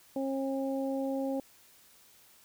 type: harmonic tone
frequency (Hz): 270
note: C#4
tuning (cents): -45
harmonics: 1 / 2 / 3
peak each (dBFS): -32 / -34 / -42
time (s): 0.16-1.4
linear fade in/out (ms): 2
effects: white hiss -60 dBFS RMS until 2.44 s